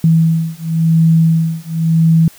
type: beating tone pair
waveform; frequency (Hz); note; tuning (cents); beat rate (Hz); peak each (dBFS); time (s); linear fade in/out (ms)
sine; 162.5 / 163.44; E3 / E3; -24 / -14; 0.94; -12; 0.04-2.28; 2
effects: white hiss -42 dBFS RMS until 2.38 s